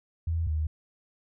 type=tone pair in turn; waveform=sine; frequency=82.5 / 77.62 Hz; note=E2 / D#2; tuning=+2 / -4 cents; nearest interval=minor second; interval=106 cents; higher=first; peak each=-25 dBFS; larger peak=neither; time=0.27-0.47 / 0.47-0.67 s; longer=neither; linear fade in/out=5 ms; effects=none